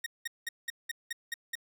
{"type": "tone bursts", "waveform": "sawtooth", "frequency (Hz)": 1863, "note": "A#6", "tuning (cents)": -2, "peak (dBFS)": -29, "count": 8, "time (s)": [0.04, 1.554], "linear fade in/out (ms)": 5, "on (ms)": 23, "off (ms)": 190, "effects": []}